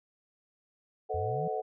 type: chord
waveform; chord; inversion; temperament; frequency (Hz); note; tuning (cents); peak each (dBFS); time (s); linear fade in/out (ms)
sine; A diminished seventh; none; equal with one note detuned; 440 / 511 / 622.3 / 740; A4 / C5 / Eb5 / Gb5; 0 / -41 / 0 / 0; -34 / -39 / -39 / -34; 1.09-1.62; 20
type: exponential sweep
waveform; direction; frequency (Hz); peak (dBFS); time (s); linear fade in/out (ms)
sine; up; 81.7 to 174.61; -34; 1.14-1.48; 5
effects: none